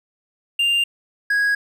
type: tone pair in turn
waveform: triangle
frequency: 2794 / 1653.7 Hz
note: F7 / G#6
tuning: 0 / -8 cents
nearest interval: major sixth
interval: 908 cents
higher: first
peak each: -14 dBFS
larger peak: neither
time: 0.59-0.84 / 1.3-1.55 s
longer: neither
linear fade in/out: 5 ms
effects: none